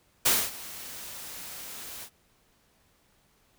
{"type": "noise with ADSR envelope", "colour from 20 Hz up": "white", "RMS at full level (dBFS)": -21, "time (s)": [0.25, 2.1], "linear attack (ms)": 13, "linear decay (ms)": 240, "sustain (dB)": -20, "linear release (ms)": 73, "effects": ["pink hiss -66 dBFS RMS until 3.58 s"]}